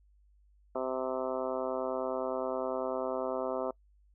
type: harmonic tone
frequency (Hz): 129.9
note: C3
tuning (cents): -12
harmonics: 2 / 3 / 4 / 5 / 6 / 7 / 8 / 9 / 10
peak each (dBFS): -41 / -38 / -36 / -36 / -46 / -43 / -45 / -45 / -46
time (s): 0.75-3.71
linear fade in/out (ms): 5
effects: noise-tail reverb RT60 0.1 s tail -24 dB re dry + added 50 Hz sine -61 dBFS peak until 4.14 s